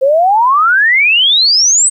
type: exponential sweep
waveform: sine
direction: up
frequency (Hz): 514 to 8350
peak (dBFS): -6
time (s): 0.01-1.9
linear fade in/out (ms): 20
effects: 8-bit